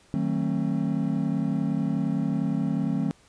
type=chord; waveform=triangle; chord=D# diminished seventh; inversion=none; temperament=just; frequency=155.56 / 186.68 / 224 / 268.8 Hz; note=D#3 / F#3 / A3 / C4; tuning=0 / +16 / +31 / +47 cents; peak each=-27 dBFS; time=0.14-3.11 s; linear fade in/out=0 ms; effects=pink hiss -58 dBFS RMS until 3.28 s + resampled to 22050 Hz